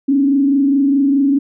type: tone with frequency modulation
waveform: sine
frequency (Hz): 277.2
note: C#4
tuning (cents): 0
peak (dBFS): -10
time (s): 0.08-1.39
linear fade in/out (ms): 10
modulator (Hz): 24.8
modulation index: 0.56
effects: none